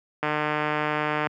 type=click train; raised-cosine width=0.5 ms; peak=-10 dBFS; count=158; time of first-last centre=0.23-1.27 s; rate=151 Hz; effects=high-pass 150 Hz 12 dB/octave